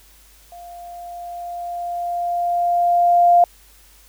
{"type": "tone with level ramp", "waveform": "sine", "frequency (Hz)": 698.5, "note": "F5", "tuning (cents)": 0, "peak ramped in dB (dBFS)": [-36, -8], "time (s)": [0.52, 3.44], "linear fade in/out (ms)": 2, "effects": ["added 50 Hz sine -51 dBFS peak until 4.08 s", "white hiss -51 dBFS RMS until 4.08 s"]}